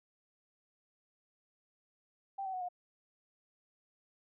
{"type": "tone with pitch steps", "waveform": "sine", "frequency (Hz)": [784, 760.8, 738.3, 716.4], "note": ["G5", "F#5", "F#5", "F5"], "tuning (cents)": [0, 48, -4, 44], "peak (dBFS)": -36, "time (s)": [2.38, 2.688], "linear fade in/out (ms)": 10, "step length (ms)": 77, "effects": []}